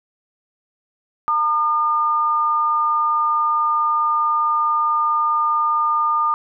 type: tone pair together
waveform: sine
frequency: 912.3 / 1210 Hz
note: A#5 / D#6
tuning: -38 / -49 cents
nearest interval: perfect fourth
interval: 489 cents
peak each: -23 / -16 dBFS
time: 1.28-6.34 s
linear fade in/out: 0 ms
effects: none